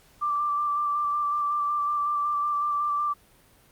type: tone with vibrato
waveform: sine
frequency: 1174.7 Hz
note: D6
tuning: in tune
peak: -23 dBFS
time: 0.21-3.14 s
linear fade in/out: 20 ms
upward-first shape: square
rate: 5.4 Hz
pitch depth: 15 cents each way
effects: pink hiss -58 dBFS RMS until 3.71 s + Opus 48 kbps